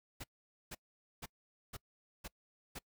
pink noise bursts, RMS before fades -45 dBFS, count 6, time 0.2-2.79 s, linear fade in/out 10 ms, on 40 ms, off 470 ms, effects noise-tail reverb RT60 0.1 s tail -25 dB re dry

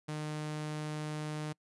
sawtooth tone, 152.3 Hz, D#3, 37 cents flat, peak -32 dBFS, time 0.08-1.53 s, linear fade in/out 10 ms, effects noise-tail reverb RT60 0.1 s tail -26 dB re dry + resampled to 24000 Hz

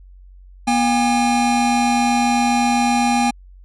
square tone pair together, 241.1 / 811 Hz, B3 / G#5, -41 / -41 cents, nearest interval octave + major sixth, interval 2100 cents, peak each -18 dBFS, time 0.67-3.31 s, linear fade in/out 10 ms, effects added 46 Hz sine -40 dBFS peak until 3.64 s + resampled to 24000 Hz

